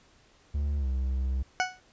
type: tone with pitch glide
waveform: triangle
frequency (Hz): 72 to 65.27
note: D2 to C2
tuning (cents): -34 to -4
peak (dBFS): -24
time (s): 0.54-1.43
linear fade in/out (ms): 10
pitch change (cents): -170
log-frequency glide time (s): 0.78-0.87
type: tone with exponential decay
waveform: 20% pulse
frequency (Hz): 739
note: F#5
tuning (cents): -2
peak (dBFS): -16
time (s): 1.6-1.8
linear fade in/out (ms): 0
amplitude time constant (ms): 43
effects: pink hiss -61 dBFS RMS until 1.92 s + resampled to 16000 Hz